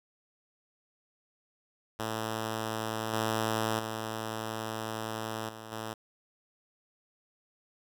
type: tone with level steps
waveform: 5% pulse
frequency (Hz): 110.7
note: A2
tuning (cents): +11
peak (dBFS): -21 / -17 / -23 / -32 / -25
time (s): 1.99-5.94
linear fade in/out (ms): 10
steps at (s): 3.13 / 3.79 / 5.49 / 5.72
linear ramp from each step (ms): 2
effects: none